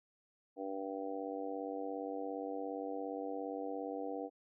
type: harmonic tone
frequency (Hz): 97.3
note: G2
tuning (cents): -12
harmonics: 3 / 4 / 5 / 6 / 7 / 8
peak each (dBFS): -43 / -49 / -42 / -54 / -46 / -47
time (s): 0.56-4.3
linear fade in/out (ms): 50
effects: none